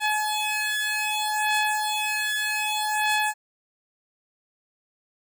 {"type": "beating tone pair", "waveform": "15% pulse", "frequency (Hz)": [851, 851.64], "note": ["G#5", "G#5"], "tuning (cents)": [42, 43], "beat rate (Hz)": 0.64, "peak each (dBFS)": -20, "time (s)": [0, 3.34], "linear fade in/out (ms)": 50, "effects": []}